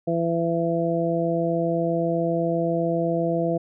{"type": "harmonic tone", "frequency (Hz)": 167.7, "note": "E3", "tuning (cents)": 30, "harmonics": [1, 2, 3, 4], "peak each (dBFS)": [-26, -26, -26, -26], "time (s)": [0.07, 3.58], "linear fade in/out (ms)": 10, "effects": []}